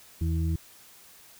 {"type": "harmonic tone", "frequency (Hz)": 81.6, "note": "E2", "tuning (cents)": -17, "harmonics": [1, 2, 4], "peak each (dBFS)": [-25, -31, -37], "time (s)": [0.21, 0.56], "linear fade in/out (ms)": 5, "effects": ["white hiss -53 dBFS RMS until 1.39 s"]}